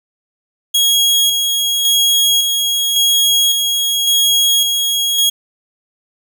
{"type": "tone with tremolo", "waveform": "sawtooth", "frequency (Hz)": 3301, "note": "G#7", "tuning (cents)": -11, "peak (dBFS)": -7, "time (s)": [0.74, 5.3], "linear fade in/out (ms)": 10, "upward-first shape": "square", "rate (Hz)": 0.9, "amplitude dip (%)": 35, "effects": []}